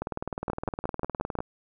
two click trains, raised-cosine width 1 ms, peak -14 / -17 dBFS, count 6 / 28, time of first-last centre 0.5-1.388 / 0.02-1.405 s, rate 5.63 / 19.5 Hz, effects none

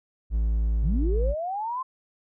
triangle tone, 55 Hz, A1, in tune, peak -19 dBFS, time 0.3-1.35 s, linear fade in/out 50 ms
sine linear sweep, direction up, 120 to 1058 Hz, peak -27 dBFS, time 0.83-1.83 s, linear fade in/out 10 ms
effects none

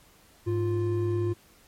triangle tone pair together, 103.83 / 349.2 Hz, G#2 / F4, 0 / 0 cents, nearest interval octave + major sixth, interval 2100 cents, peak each -25 dBFS, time 0.46-1.34 s, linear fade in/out 20 ms, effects pink hiss -58 dBFS RMS until 1.67 s + MP3 64 kbps

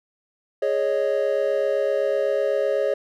triangle chord, Ab suspended fourth, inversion none, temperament equal, 415.3 / 554.4 / 622.3 Hz, Ab4 / Db5 / Eb5, 0 / 0 / 0 cents, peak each -23 / -20 / -24 dBFS, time 0.62-2.94 s, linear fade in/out 5 ms, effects none

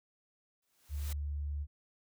white noise with exponential growth, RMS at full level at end -44 dBFS, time 0.62-1.13 s, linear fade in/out 5 ms, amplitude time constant 110 ms
sine tone, 72.7 Hz, D2, 17 cents flat, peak -34 dBFS, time 0.89-1.67 s, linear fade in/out 50 ms
effects none

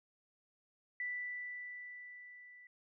sine tone with level ramp, 1975.5 Hz, B6, in tune, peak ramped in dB -36 to -55 dBFS, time 1-2.67 s, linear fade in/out 2 ms, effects none

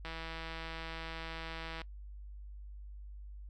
click train, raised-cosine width 0.3 ms, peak -27 dBFS, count 289, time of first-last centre 0.05-1.817 s, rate 163 Hz, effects noise-tail reverb RT60 0.1 s tail -21 dB re dry + added 50 Hz sine -45 dBFS peak until 3.49 s

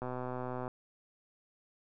click train, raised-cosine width 1 ms, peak -25 dBFS, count 84, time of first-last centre 0.02-0.679 s, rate 126 Hz, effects none

